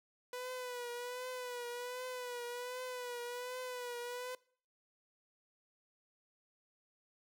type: tone with vibrato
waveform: sawtooth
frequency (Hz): 493.9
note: B4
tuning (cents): 0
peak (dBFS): -37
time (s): 0.33-4.35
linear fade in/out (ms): 2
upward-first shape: triangle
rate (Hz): 1.3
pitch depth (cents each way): 56
effects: noise-tail reverb RT60 0.5 s tail -22 dB re dry